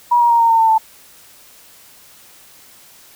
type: tone with pitch steps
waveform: sine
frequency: 961 / 947.8 / 934.7 / 921.9 / 909.2 / 896.6 / 884.3 Hz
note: B5 / A#5 / A#5 / A#5 / A#5 / A5 / A5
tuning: -48 / +28 / +4 / -19 / -43 / +32 / +8 cents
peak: -9 dBFS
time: 0.11-0.782 s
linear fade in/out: 10 ms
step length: 96 ms
effects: white hiss -45 dBFS RMS until 3.15 s